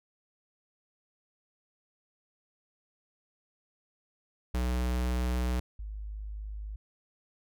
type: tone pair in turn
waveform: square / sine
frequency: 61.74 / 51.92 Hz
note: B1 / G#1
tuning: 0 / 0 cents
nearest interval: minor third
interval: 300 cents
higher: first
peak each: -28 / -36 dBFS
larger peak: first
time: 4.54-5.6 / 5.79-6.76 s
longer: first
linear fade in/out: 5 ms
effects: none